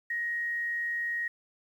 sine tone with frequency modulation, 1881 Hz, A#6, 15 cents sharp, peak -29 dBFS, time 0.1-1.28 s, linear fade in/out 5 ms, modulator 122 Hz, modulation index 0.2, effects 10-bit

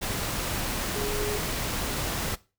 sine tone in noise, 415.8 Hz, G#4, 2 cents sharp, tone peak -30 dBFS, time 0.95-1.39 s, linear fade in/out 20 ms, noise pink, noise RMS -30 dBFS, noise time 0.01-2.36 s, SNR -3 dB, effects noise-tail reverb RT60 0.3 s tail -19 dB re dry

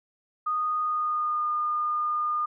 sine tone with pitch glide, 1236 to 1216.2 Hz, D#6 to D#6, -12 to -40 cents, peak -24 dBFS, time 0.46-2.46 s, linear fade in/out 10 ms, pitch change -28 cents, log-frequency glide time 0.81-1.49 s, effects none

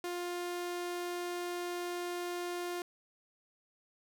sawtooth tone, 352.2 Hz, F4, 15 cents sharp, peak -32 dBFS, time 0.04-2.82 s, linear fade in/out 2 ms, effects none

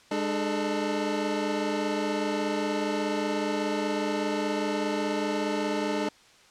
25% pulse tone cluster, 205.8 / 300.4 / 436.6 Hz, G#3 / D4 / A4, -16 / +39 / -13 cents, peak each -28 / -26 / -28 dBFS, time 0.11-6.09 s, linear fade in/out 5 ms, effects white hiss -56 dBFS RMS until 6.5 s + low-pass 6000 Hz 12 dB/octave

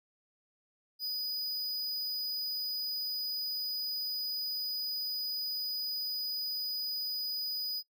square tone, 4961 Hz, D#8, 6 cents flat, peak -34 dBFS, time 0.99-7.83 s, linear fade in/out 50 ms, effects noise-tail reverb RT60 0.1 s tail -19 dB re dry

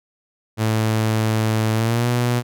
sawtooth tone with pitch glide, 110 to 121.35 Hz, A2 to B2, 0 to -30 cents, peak -13 dBFS, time 0.57-2.43 s, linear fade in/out 50 ms, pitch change +170 cents, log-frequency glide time 1.74-2.07 s, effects none

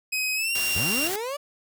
sawtooth tone with pitch glide, 2527 to 2772 Hz, D#7 to F7, +26 to -14 cents, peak -21 dBFS, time 0.12-1.08 s, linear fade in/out 10 ms, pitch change +160 cents, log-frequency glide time 0.35-0.53 s
white noise, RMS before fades -31 dBFS, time 0.55-1.16 s, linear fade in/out 2 ms
30% pulse linear sweep, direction up, 66.8 to 591 Hz, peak -26 dBFS, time 0.75-1.37 s, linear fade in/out 10 ms
effects none

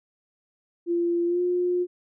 sine tone with pitch glide, 343.8 to 356.7 Hz, F4 to F4, -27 to +37 cents, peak -21 dBFS, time 0.86-1.87 s, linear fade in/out 50 ms, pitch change +64 cents, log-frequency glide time 1.26-1.41 s, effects none

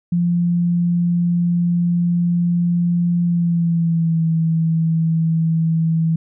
sine tone with pitch glide, 173.4 to 162.73 Hz, F3 to E3, -12 to -22 cents, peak -14 dBFS, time 0.12-6.16 s, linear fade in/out 5 ms, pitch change -110 cents, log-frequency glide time 3.23-4.24 s, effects none

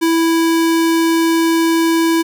square tone, 329.6 Hz, E4, in tune, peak -12 dBFS, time 0.01-2.23 s, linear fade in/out 20 ms, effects none

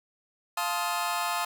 sawtooth chord, F dominant seventh, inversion none, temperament just, 698.5 / 873.1 / 1047.7 / 1257.2 Hz, F5 / A5 / C6 / Eb6, 0 / -14 / +2 / +18 cents, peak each -29 dBFS, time 0.57-1.45 s, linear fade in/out 5 ms, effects none

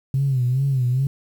sine tone with vibrato, 130.81 Hz, C3, in tune, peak -16 dBFS, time 0.14-1.07 s, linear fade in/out 2 ms, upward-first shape sine, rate 2.4 Hz, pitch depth 110 cents each way, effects tanh soft clip ceiling -12 dBFS + 8-bit

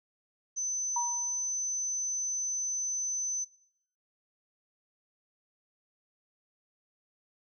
sine tone, 6090 Hz, F#8, 49 cents sharp, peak -30 dBFS, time 0.56-3.45 s, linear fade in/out 20 ms
sine tone with exponential decay, 955 Hz, A#5, 42 cents sharp, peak -27 dBFS, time 0.96-1.52 s, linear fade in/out 5 ms, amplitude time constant 120 ms
effects noise-tail reverb RT60 0.8 s tail -23 dB re dry

